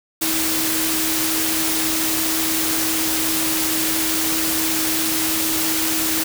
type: tone in noise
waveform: sine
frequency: 319.6 Hz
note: D#4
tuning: 47 cents sharp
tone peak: -25 dBFS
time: 0.21-6.24 s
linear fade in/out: 10 ms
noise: white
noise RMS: -21 dBFS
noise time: 0.21-6.24 s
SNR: -7 dB
effects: none